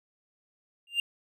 triangle tone with exponential growth, 2794 Hz, F7, in tune, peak -19 dBFS, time 0.87-1 s, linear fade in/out 2 ms, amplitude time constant 27 ms, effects none

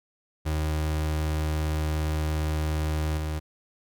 35% pulse tone with level steps, 77.3 Hz, D#2, 11 cents flat, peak -23 / -26 dBFS, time 0.45-3.4 s, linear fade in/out 20 ms, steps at 3.17 s, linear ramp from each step 5 ms, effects none

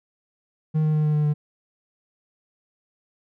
triangle tone with pitch steps, 155.56 / 154.22 / 152.89 / 151.57 / 150.26 / 148.96 Hz, D#3 / D#3 / D#3 / D#3 / D3 / D3, 0 / -15 / -30 / -45 / +40 / +25 cents, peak -16 dBFS, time 0.74-1.34 s, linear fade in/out 20 ms, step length 100 ms, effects none

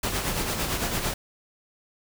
pink noise with tremolo, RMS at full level -26 dBFS, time 0.03-1.14 s, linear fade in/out 5 ms, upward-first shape sine, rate 8.9 Hz, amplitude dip 45%, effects none

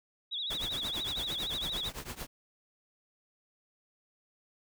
sine tone with vibrato, 3600 Hz, A7, 39 cents sharp, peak -33 dBFS, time 0.31-1.9 s, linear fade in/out 20 ms, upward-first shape sine, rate 13 Hz, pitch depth 140 cents each way
pink noise with tremolo, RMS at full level -38 dBFS, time 0.5-2.27 s, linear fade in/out 5 ms, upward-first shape triangle, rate 8.9 Hz, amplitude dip 95%
effects none

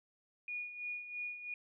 sine tone with tremolo, 2448 Hz, D#7, 29 cents flat, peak -37 dBFS, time 0.48-1.54 s, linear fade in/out 2 ms, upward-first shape sine, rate 3 Hz, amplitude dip 65%, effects none

